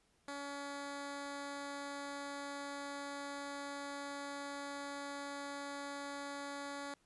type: tone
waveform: 10% pulse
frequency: 282.7 Hz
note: C#4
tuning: 34 cents sharp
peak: -34 dBFS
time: 0.28-6.94 s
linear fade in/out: 2 ms
effects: pink hiss -74 dBFS RMS until 7.05 s + resampled to 24000 Hz